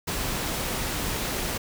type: noise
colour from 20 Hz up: pink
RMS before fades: -29 dBFS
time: 0.07-1.58 s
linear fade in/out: 10 ms
effects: none